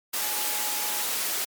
sine tone in noise, 841 Hz, G#5, 22 cents sharp, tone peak -38 dBFS, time 0.2-1.04 s, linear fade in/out 10 ms, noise white, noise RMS -28 dBFS, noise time 0.13-1.45 s, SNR -13 dB, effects high-pass 300 Hz 12 dB/octave + MP3 96 kbps

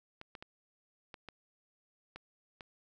clicks, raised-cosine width 0.3 ms, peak -30 dBFS, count 7, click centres 0.214 / 0.352 / 0.425 / 1.142 / 1.287 / 2.16 / 2.608 s, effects none

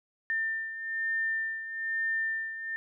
sine beating tone pair, 1800 / 1801.1 Hz, A6 / A6, +39 / +40 cents, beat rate 1.1 Hz, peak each -30 / -36 dBFS, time 0.3-2.76 s, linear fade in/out 0 ms, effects none

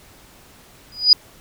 sine tone with exponential growth, 4930 Hz, D#8, 17 cents flat, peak -3 dBFS, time 0.92-1.13 s, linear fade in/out 2 ms, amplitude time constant 44 ms, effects pink hiss -48 dBFS RMS until 1.4 s

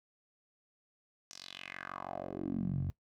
10% pulse tone with band-pass filter sweep, 46.25 Hz, F#1, in tune, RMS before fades -39 dBFS, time 1.31-2.9 s, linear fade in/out 0 ms, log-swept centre 6000 to 100 Hz, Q 3.7, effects noise-tail reverb RT60 0.1 s tail -19 dB re dry

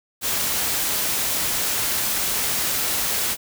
white noise, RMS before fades -23 dBFS, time 0.21-3.37 s, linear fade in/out 50 ms, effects none

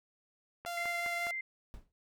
click train, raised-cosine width 0.5 ms, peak -29 dBFS, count 4, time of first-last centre 0.65-1.269 s, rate 4.85 Hz
sawtooth tone with vibrato, 690 Hz, F5, 21 cents flat, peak -33 dBFS, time 0.66-1.31 s, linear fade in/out 2 ms, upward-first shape sine, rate 5.6 Hz, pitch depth 8 cents each way
sine tone, 2087 Hz, C7, 5 cents flat, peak -35 dBFS, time 0.77-1.41 s, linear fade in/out 5 ms
brown noise with exponential decay, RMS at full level -42 dBFS, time 1.74-1.92 s, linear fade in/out 0 ms, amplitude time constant 37 ms
effects none

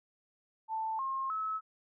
sine tone with pitch steps, 884 / 1069.6 / 1294.3 Hz, A5 / C6 / E6, +8 / +38 / -32 cents, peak -32 dBFS, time 0.68-1.61 s, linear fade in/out 50 ms, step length 310 ms, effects none

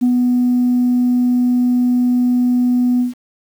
sine tone with ADSR envelope, 246.9 Hz, B3, in tune, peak -8 dBFS, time 0.01-3.14 s, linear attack 22 ms, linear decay 84 ms, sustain -2 dB, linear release 140 ms, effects tanh soft clip ceiling -8 dBFS + 7-bit

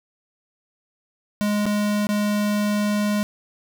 square tone with dropouts, 207.7 Hz, G#3, in tune, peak -20 dBFS, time 1.41-3.23 s, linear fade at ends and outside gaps 0 ms, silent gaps 1.656-1.664 / 2.069-2.09 s, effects none

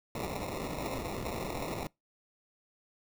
white noise with sample-and-hold, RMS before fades -37 dBFS, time 0.15-1.87 s, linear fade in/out 2 ms, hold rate 1575 Hz, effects noise-tail reverb RT60 0.2 s tail -25 dB re dry

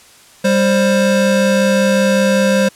square tone pair together, 197.6 / 527.5 Hz, G3 / C5, +14 / +14 cents, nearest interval octave + perfect fourth, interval 1700 cents, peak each -14 dBFS, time 0.44-2.69 s, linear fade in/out 10 ms, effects white hiss -44 dBFS RMS until 2.75 s + low-pass 10000 Hz 12 dB/octave

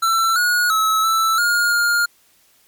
square tone with pitch steps, 1341 / 1448 / 1295 / 1322 / 1423 / 1413 Hz, E6 / F#6 / E6 / E6 / F6 / F6, +29 / -38 / -31 / +5 / +32 / +20 cents, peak -15 dBFS, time 0.02-2.06 s, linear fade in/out 10 ms, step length 340 ms, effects white hiss -56 dBFS RMS until 2.67 s + MP3 96 kbps

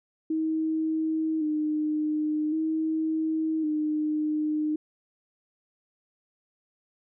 sine tone with vibrato, 311.1 Hz, D#4, in tune, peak -24 dBFS, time 0.3-4.76 s, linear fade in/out 5 ms, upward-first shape square, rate 0.45 Hz, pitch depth 34 cents each way, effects none

